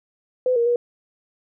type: tone with pitch steps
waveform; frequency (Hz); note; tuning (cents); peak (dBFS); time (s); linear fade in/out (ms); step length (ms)
sine; 506 / 469.5 / 480.8; B4 / A#4 / B4; +42 / +12 / -46; -16; 0.46-0.76; 2; 100
effects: none